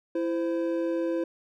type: tone pair together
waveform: triangle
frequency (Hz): 333.3 / 517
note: E4 / C5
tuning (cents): +19 / -21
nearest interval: minor sixth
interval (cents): 760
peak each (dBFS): -25 / -28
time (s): 0.15-1.24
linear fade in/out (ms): 5
effects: none